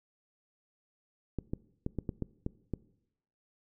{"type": "clicks", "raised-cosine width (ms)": 3, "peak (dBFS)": -20, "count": 8, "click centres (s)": [1.387, 1.535, 1.864, 1.987, 2.092, 2.223, 2.464, 2.737], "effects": ["noise-tail reverb RT60 0.8 s tail -21 dB re dry"]}